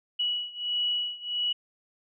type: beating tone pair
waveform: sine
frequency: 2931 / 2932.5 Hz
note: F#7 / F#7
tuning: -17 / -16 cents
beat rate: 1.5 Hz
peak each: -29 / -31 dBFS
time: 0.19-1.53 s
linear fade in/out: 10 ms
effects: none